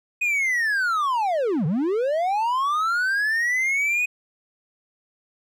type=linear two-way sweep; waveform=triangle; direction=down then up; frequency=2508 to 138.4 to 2508 Hz; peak=-18 dBFS; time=0.21-4.06 s; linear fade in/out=10 ms; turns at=1.66 s; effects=none